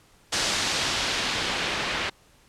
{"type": "noise with low-pass filter sweep", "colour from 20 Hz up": "white", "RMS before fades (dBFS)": -27, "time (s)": [0.32, 2.1], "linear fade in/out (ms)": 10, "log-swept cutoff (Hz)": [6000, 2700], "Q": 1, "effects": ["pink hiss -58 dBFS RMS until 2.48 s", "low-pass 11000 Hz 12 dB/octave"]}